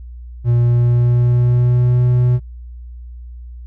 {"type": "tone with pitch glide", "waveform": "triangle", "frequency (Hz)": [119.6, 123.39], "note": ["A#2", "B2"], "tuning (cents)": [45, -1], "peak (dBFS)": -8, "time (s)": [0.44, 2.4], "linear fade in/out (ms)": 50, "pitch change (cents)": 54, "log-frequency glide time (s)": [0.59, 2.02], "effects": ["added 60 Hz sine -30 dBFS peak until 3.66 s"]}